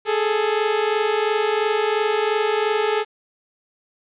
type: tone pair together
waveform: sawtooth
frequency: 416.5 / 439.4 Hz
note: G#4 / A4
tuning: +5 / -2 cents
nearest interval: minor second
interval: 93 cents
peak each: -17 dBFS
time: 0.05-3.05 s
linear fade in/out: 50 ms
effects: resampled to 8000 Hz + 8-bit